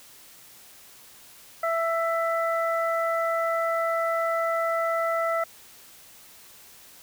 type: harmonic tone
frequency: 663 Hz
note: E5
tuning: 10 cents sharp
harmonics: 1 / 2 / 3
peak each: -25 / -27 / -33 dBFS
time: 1.63-5.44 s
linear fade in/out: 5 ms
effects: white hiss -50 dBFS RMS until 7.02 s